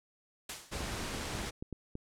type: noise with exponential decay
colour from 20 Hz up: white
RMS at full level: -36 dBFS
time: 0.49-0.88 s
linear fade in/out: 5 ms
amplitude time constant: 83 ms
type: noise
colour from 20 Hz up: pink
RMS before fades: -38 dBFS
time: 0.71-1.51 s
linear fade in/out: 20 ms
type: clicks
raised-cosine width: 3 ms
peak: -27 dBFS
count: 6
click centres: 0.807 / 1.149 / 1.352 / 1.625 / 1.727 / 1.954 s
effects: low-pass 9000 Hz 12 dB/octave